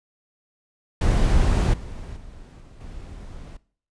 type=noise with level steps; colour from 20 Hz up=brown; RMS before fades=-18 / -35 / -42 / -44 / -38 dBFS; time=1.01-3.57 s; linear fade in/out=5 ms; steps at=1.73 / 2.16 / 2.6 / 2.8 s; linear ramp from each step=10 ms; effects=noise-tail reverb RT60 0.5 s tail -20 dB re dry + resampled to 22050 Hz